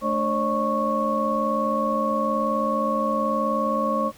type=tone cluster; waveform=sine; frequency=218.3 / 293.8 / 540 / 599 / 1104 Hz; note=A3 / D4 / C#5 / D5 / C#6; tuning=-13 / +1 / -45 / +34 / -7 cents; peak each=-27 / -33 / -26 / -30 / -24 dBFS; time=0.01-4.12 s; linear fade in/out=50 ms; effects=pink hiss -50 dBFS RMS until 4.17 s